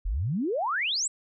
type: exponential sweep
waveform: sine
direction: up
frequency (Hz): 38.22 to 8270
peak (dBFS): -25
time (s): 0.05-1.08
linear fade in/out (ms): 10
effects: none